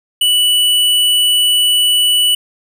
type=tone; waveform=square; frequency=2960 Hz; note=F#7; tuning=in tune; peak=-10 dBFS; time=0.21-2.35 s; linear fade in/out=5 ms; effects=none